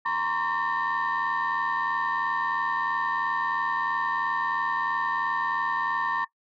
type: tone cluster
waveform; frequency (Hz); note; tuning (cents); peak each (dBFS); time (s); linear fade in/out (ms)
sine; 933 / 1044 / 1127 / 1811; A#5 / C6 / C#6 / A6; +1 / -4 / +28 / +49; -29; 0.05-6.25; 10
effects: noise-tail reverb RT60 0.1 s tail -18 dB re dry + tanh soft clip ceiling -19 dBFS